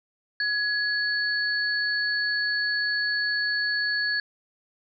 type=tone pair together; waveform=sine; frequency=1679 / 4437 Hz; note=G#6 / C#8; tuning=+18 / +1 cents; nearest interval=octave + perfect fourth; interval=1683 cents; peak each=-24 / -29 dBFS; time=0.4-4.2 s; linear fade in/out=2 ms; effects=none